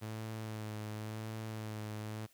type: tone with vibrato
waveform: sawtooth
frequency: 108.6 Hz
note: A2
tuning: 22 cents flat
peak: -36 dBFS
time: 0.01-2.27 s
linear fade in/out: 20 ms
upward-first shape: sine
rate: 0.92 Hz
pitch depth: 28 cents each way
effects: white hiss -68 dBFS RMS until 2.33 s